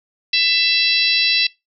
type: harmonic tone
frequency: 666 Hz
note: E5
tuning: 18 cents sharp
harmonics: 3 / 4 / 5 / 6 / 7 / 8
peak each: -26 / -18 / -24 / -18 / -21 / -24 dBFS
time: 0.33-1.47 s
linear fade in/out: 5 ms
effects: noise-tail reverb RT60 0.2 s tail -22 dB re dry